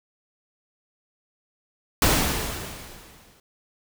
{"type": "noise with exponential decay", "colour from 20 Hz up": "pink", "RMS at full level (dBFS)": -17, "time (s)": [2.02, 3.4], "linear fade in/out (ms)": 2, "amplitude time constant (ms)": 300, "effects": []}